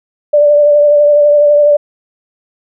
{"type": "tone with vibrato", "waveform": "sine", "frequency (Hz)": 587.3, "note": "D5", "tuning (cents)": 0, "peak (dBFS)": -4, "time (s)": [0.33, 1.77], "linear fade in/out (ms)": 10, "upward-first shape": "triangle", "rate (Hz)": 12, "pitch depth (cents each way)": 27, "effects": []}